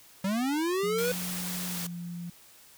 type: linear sweep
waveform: square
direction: up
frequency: 185 to 504 Hz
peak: -27 dBFS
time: 0.24-1.12 s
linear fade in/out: 5 ms
type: tone with pitch glide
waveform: sine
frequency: 180.1 to 173.26 Hz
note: F#3 to F3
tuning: -46 to -13 cents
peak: -35 dBFS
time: 0.83-2.3 s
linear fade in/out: 5 ms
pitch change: -67 cents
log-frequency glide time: 1.72-1.8 s
type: noise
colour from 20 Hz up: white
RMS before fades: -36 dBFS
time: 0.98-1.87 s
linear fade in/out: 5 ms
effects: white hiss -55 dBFS RMS until 2.77 s